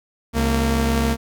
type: tone pair together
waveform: sawtooth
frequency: 67.2 / 229.4 Hz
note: C2 / A#3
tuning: +47 / -28 cents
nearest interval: octave + major sixth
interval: 2125 cents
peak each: -16 dBFS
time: 0.33-1.17 s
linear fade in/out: 50 ms
effects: none